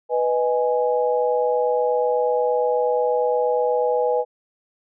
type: chord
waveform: sine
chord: G# minor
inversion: first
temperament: equal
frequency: 493.9 / 622.3 / 830.6 Hz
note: B4 / D#5 / G#5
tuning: 0 / 0 / 0 cents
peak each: -19 / -25 / -24 dBFS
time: 0.09-4.25 s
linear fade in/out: 50 ms
effects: none